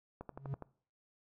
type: click train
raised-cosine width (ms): 1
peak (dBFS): -30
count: 6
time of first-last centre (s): 0.21-0.623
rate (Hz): 12.1
type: tone with exponential growth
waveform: triangle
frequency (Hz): 137.6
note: C#3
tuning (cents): -12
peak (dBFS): -31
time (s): 0.29-0.54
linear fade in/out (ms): 5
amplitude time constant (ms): 53
effects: noise-tail reverb RT60 0.5 s tail -21 dB re dry